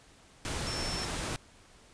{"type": "tone in noise", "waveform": "sine", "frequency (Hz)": 5390, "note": "E8", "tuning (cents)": 38, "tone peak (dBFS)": -37, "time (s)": [0.67, 1.05], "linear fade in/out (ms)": 0, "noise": "pink", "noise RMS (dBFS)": -35, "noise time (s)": [0.45, 1.36], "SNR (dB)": -5, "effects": ["pink hiss -58 dBFS RMS until 1.93 s", "resampled to 22050 Hz"]}